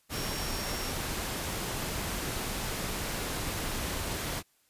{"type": "tone in noise", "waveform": "sine", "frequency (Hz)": 5540, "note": "F8", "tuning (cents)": -15, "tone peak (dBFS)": -41, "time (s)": [0.11, 0.93], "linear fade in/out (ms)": 50, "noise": "pink", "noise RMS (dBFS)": -34, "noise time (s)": [0.09, 4.43], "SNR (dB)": -10, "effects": ["white hiss -69 dBFS RMS until 4.69 s", "resampled to 32000 Hz"]}